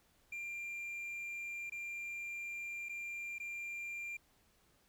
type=tone with dropouts; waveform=triangle; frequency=2384 Hz; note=D7; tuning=25 cents sharp; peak=-39 dBFS; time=0.32-4.17 s; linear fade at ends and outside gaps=5 ms; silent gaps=1.698-1.72 / 2.887-2.893 / 3.384-3.399 s; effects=pink hiss -71 dBFS RMS until 4.88 s